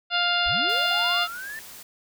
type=harmonic tone; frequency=701 Hz; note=F5; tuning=6 cents sharp; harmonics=1 / 2 / 3 / 4 / 5 / 6 / 7; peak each=-28 / -25 / -34 / -26 / -28 / -32 / -35 dBFS; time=0.1-1.28 s; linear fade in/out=50 ms
type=linear sweep; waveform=sine; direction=up; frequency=31.9 to 1809 Hz; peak=-33 dBFS; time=0.46-1.59 s; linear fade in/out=0 ms
type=noise; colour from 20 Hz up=white; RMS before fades=-43 dBFS; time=0.69-1.83 s; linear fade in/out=5 ms
effects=none